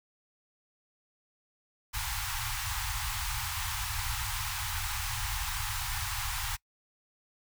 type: band-stop noise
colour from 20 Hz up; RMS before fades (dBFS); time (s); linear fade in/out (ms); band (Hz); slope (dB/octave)
pink; -34; 1.93-6.57; 20; 120 to 780; 96
effects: noise-tail reverb RT60 0.1 s tail -24 dB re dry